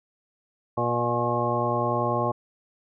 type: harmonic tone with a mistuned harmonic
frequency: 119.9 Hz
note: A#2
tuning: 49 cents sharp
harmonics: 1 / 2 / 3 / 4 / 5 / 6 / 7 / 9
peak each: -30 / -33 / -31 / -32 / -29 / -33 / -30 / -28 dBFS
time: 0.77-2.32 s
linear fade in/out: 10 ms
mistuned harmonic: 6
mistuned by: -23 cents
effects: none